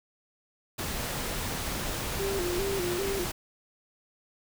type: noise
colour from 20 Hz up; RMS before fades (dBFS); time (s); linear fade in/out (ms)
pink; -33; 0.78-3.32; 10
type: tone with vibrato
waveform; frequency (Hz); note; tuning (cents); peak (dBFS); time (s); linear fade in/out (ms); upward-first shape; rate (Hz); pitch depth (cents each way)
sine; 372.7; F#4; +13; -29; 2.19-3.25; 10; square; 2.5; 94
effects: none